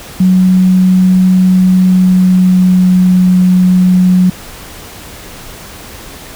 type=tone with pitch glide; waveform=sine; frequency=185 to 182.77 Hz; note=F#3 to F#3; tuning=0 to -21 cents; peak=-4 dBFS; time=0.2-4.3 s; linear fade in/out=5 ms; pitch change=-21 cents; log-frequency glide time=1.66-3.19 s; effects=pink hiss -30 dBFS RMS until 6.35 s

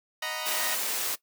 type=chord; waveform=10% pulse; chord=B major seventh; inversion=first; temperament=equal; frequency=622.3 / 740 / 932.3 / 987.8 Hz; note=D#5 / F#5 / A#5 / B5; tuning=0 / 0 / 0 / 0 cents; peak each=-27 / -30 / -28 / -30 dBFS; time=0.22-0.75 s; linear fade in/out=5 ms
type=noise; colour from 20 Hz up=white; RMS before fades=-30 dBFS; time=0.45-1.16 s; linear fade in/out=20 ms
effects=noise-tail reverb RT60 0.1 s tail -18 dB re dry + high-pass 300 Hz 12 dB/octave

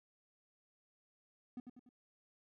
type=tone with echo; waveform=triangle; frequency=246.9 Hz; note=B3; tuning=in tune; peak=-40 dBFS; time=1.57-1.6 s; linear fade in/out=2 ms; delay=97 ms; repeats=3; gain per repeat=-6 dB; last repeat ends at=1.891 s; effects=none

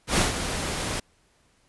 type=noise with ADSR envelope; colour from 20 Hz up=pink; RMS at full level=-20 dBFS; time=0.07-1 s; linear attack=100 ms; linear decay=150 ms; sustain=-9 dB; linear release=7 ms; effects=pink hiss -64 dBFS RMS until 1.68 s + resampled to 24000 Hz

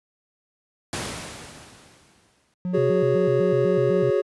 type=noise with exponential decay; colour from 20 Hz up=pink; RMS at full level=-27 dBFS; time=0.93-2.54 s; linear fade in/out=1 ms; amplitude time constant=350 ms
type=tone with vibrato; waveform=triangle; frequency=153.7 Hz; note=D#3; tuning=21 cents flat; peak=-22 dBFS; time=2.65-4.1 s; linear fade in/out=0 ms; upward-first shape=square; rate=4 Hz; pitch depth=280 cents each way
type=chord; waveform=triangle; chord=F# suspended second; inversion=none; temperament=equal; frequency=370 / 415.3 / 554.4 Hz; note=F#4 / G#4 / C#5; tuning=0 / 0 / 0 cents; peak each=-21 / -20 / -22 dBFS; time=2.73-4.22 s; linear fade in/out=20 ms
effects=high-pass 80 Hz 12 dB/octave + resampled to 24000 Hz

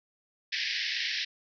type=band-pass noise; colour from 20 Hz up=pink; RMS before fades=-32 dBFS; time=0.52-1.25 s; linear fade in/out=10 ms; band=1700 to 5500 Hz; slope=96 dB/octave; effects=none

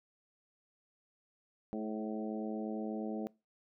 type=harmonic tone with a mistuned harmonic; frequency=108.5 Hz; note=A2; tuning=24 cents flat; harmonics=2 / 3 / 4 / 5 / 6 / 7; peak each=-38 / -42 / -44 / -46 / -48 / -49 dBFS; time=1.73-3.27 s; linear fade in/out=0 ms; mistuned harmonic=4; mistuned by=-21 cents; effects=noise-tail reverb RT60 0.3 s tail -25 dB re dry

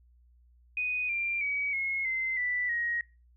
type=tone with pitch steps; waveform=sine; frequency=2489 / 2377 / 2269 / 2167 / 2069 / 1975.5 / 1886.3 Hz; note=D#7 / D7 / C#7 / C#7 / C7 / B6 / A#6; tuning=0 / +20 / +40 / -40 / -20 / 0 / +20 cents; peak=-28 dBFS; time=0.77-3.01 s; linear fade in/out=2 ms; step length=320 ms; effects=noise-tail reverb RT60 0.3 s tail -22 dB re dry + added 60 Hz sine -58 dBFS peak until 3.36 s

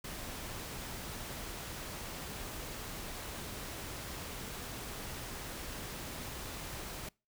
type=noise; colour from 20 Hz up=pink; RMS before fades=-43 dBFS; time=0.04-7.09 s; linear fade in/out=5 ms; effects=noise-tail reverb RT60 0.3 s tail -26 dB re dry

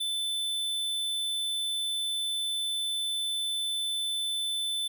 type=tone; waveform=square; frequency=3520 Hz; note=A7; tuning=in tune; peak=-29 dBFS; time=0-4.88 s; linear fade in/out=10 ms; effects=none

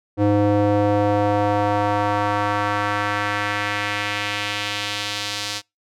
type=tone with band-pass filter sweep; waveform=square; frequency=103 Hz; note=G#2; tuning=14 cents flat; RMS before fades=-21 dBFS; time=0.17-5.62 s; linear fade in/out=50 ms; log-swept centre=390 to 4700 Hz; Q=1.4; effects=noise-tail reverb RT60 0.2 s tail -26 dB re dry

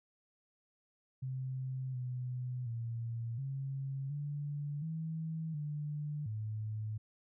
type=tone with pitch steps; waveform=sine; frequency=130.5 / 125.5 / 116 / 135.9 / 145.3 / 160.7 / 148.4 / 108.2 Hz; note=C3 / B2 / A#2 / C#3 / D3 / E3 / D3 / A2; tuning=-4 / +28 / -8 / -34 / -18 / -44 / +18 / -29 cents; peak=-36 dBFS; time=1.22-6.98 s; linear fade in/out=10 ms; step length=720 ms; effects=none

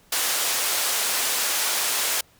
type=band-pass noise; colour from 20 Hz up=white; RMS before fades=-24 dBFS; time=0.12-2.21 s; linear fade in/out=5 ms; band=450 to 12000 Hz; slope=12 dB/octave; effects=pink hiss -57 dBFS RMS until 2.39 s

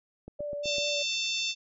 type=click train; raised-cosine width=2 ms; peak=-29 dBFS; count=5; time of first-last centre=0.28-0.783 s; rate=7.95 Hz
type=tone with vibrato; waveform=sine; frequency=583 Hz; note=D5; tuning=13 cents flat; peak=-32 dBFS; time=0.39-1.03 s; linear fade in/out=10 ms; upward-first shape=sine; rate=4.6 Hz; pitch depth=15 cents each way
type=harmonic tone; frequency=892 Hz; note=A5; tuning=23 cents sharp; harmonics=3 / 4 / 5 / 6 / 7 / 8; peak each=-33 / -32 / -37 / -37 / -40 / -44 dBFS; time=0.63-1.55 s; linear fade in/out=50 ms
effects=none

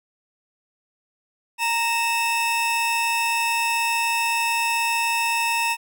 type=tone pair together; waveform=40% pulse; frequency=927 / 2622 Hz; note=A#5 / E7; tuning=-10 / -10 cents; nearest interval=octave + tritone; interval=1800 cents; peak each=-22 / -22 dBFS; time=1.58-5.77 s; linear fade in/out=50 ms; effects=none

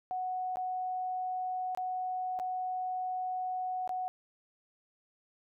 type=tone with dropouts; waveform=sine; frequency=739 Hz; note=F#5; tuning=2 cents flat; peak=-32 dBFS; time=0.11-4.08 s; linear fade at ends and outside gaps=0 ms; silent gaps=0.558-0.57 / 1.749-1.774 / 2.39-2.398 / 3.876-3.893 s; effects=none

